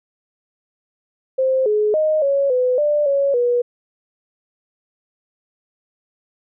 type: tone with pitch steps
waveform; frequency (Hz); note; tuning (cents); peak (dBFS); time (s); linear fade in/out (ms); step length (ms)
sine; 524 / 423 / 620 / 556 / 503 / 592 / 557 / 484.7; C5 / G#4 / D#5 / C#5 / B4 / D5 / C#5 / B4; +2 / +32 / -6 / +5 / +32 / +14 / +8 / -32; -14; 1.38-3.62; 10; 280
effects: none